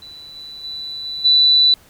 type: tone with level steps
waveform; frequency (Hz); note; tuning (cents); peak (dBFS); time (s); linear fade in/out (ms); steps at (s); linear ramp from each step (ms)
sine; 3975; B7; +10; -35 / -32 / -26 / -24 / -9; 0.02-1.74; 2; 0.35 / 0.63 / 1.04 / 1.24; 20
effects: pink hiss -50 dBFS RMS until 1.89 s